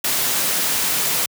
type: noise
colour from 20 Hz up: white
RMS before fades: -20 dBFS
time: 0.04-1.26 s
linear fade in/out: 5 ms
effects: high-pass 100 Hz 12 dB/octave